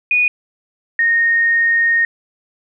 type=tone pair in turn; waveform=sine; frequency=2466 / 1851.5 Hz; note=D#7 / A#6; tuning=-16 / -12 cents; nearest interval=perfect fourth; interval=496 cents; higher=first; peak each=-11 dBFS; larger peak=neither; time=0.11-0.28 / 0.99-2.05 s; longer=second; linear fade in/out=2 ms; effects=none